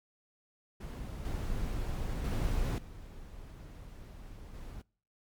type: noise with level steps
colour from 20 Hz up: brown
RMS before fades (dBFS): -40 / -35 / -31 / -47 / -44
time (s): 0.8-4.82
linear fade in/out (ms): 10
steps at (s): 1.25 / 2.24 / 2.78 / 4.54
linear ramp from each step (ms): 2
effects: noise-tail reverb RT60 0.5 s tail -26 dB re dry + MP3 96 kbps